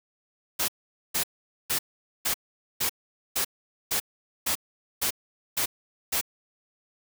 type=noise bursts; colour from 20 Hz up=white; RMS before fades=-26 dBFS; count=11; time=0.59-6.213 s; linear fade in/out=10 ms; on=93 ms; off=460 ms; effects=none